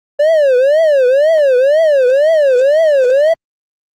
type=tone with vibrato; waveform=triangle; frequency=569 Hz; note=C#5; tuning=45 cents sharp; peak=-5 dBFS; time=0.19-3.34 s; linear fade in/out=10 ms; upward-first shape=triangle; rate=2 Hz; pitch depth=270 cents each way; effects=Opus 32 kbps